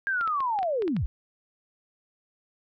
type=linear sweep; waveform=sine; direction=down; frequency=1627 to 38.69 Hz; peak=-24 dBFS; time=0.07-1.06 s; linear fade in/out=0 ms
type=clicks; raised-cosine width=0.3 ms; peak=-23 dBFS; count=8; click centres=0.211 / 0.276 / 0.405 / 0.589 / 0.63 / 0.822 / 0.879 / 0.966 s
effects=none